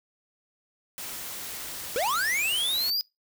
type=noise; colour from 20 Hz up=white; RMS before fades=-37 dBFS; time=0.98-2.9 s; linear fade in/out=0 ms
type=linear sweep; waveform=square; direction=up; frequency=440 to 4978 Hz; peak=-25 dBFS; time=1.96-3.01 s; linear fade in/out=0 ms
effects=noise-tail reverb RT60 0.2 s tail -23 dB re dry